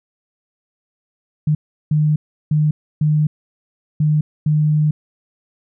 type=tone bursts at uneven times; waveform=sine; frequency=151.9 Hz; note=D#3; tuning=41 cents flat; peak=-12 dBFS; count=6; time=1.47-1.55 / 1.91-2.16 / 2.51-2.71 / 3.01-3.27 / 4-4.21 / 4.46-4.91 s; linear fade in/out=5 ms; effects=none